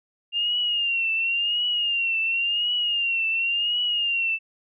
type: tone with vibrato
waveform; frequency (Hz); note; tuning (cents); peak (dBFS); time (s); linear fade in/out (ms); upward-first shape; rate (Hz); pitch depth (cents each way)
sine; 2794; F7; 0; -21; 0.32-4.39; 50; triangle; 0.93; 92
effects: none